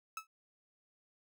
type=tone with exponential decay; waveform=30% pulse; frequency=1300 Hz; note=E6; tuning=24 cents flat; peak=-33 dBFS; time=0.17-0.27 s; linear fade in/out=2 ms; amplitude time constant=20 ms; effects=none